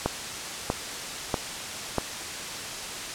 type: click train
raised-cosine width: 1 ms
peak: -9 dBFS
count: 4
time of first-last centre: 0.06-1.983 s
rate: 1.56 Hz
effects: white hiss -34 dBFS RMS until 3.14 s + low-pass 8000 Hz 12 dB/octave